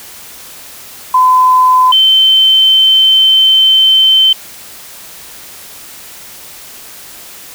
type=tone pair in turn; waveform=sine; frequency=1016 / 3088 Hz; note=B5 / G7; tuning=+49 / -27 cents; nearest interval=octave + perfect fifth; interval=1924 cents; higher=second; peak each=-4 dBFS; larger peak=neither; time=1.14-1.92 / 1.92-4.33 s; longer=second; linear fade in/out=5 ms; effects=white hiss -32 dBFS RMS until 7.54 s